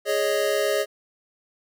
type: chord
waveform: square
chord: Ab suspended fourth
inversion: none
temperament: equal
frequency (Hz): 415.3 / 554.4 / 622.3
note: Ab4 / Db5 / Eb5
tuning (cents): 0 / 0 / 0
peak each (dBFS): -26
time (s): 0.05-0.86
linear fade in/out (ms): 50
effects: none